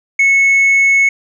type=tone with tanh clipping; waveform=sine; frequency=2199 Hz; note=C#7; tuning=14 cents flat; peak=-8 dBFS; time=0.19-1.09 s; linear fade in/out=5 ms; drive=2 dB; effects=none